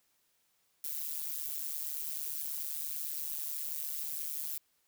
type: noise with amplitude modulation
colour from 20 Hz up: violet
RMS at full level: -34 dBFS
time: 0.84-4.58 s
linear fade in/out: 2 ms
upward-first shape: sine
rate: 149 Hz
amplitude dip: 95%
effects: white hiss -74 dBFS RMS until 4.87 s